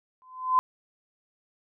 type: tone with exponential growth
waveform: sine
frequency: 1024 Hz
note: C6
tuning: 38 cents flat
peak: -15 dBFS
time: 0.22-0.59 s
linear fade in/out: 0 ms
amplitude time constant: 80 ms
effects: none